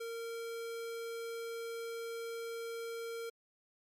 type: tone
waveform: square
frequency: 461 Hz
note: A#4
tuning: 19 cents flat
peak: -40 dBFS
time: 0-3.3 s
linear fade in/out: 10 ms
effects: MP3 64 kbps